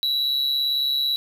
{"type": "tone with amplitude modulation", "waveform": "triangle", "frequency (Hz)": 3913, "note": "B7", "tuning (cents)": -17, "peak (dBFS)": -16, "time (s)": [0.03, 1.16], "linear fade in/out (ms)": 0, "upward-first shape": "sine", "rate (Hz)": 138, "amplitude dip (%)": 55, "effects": []}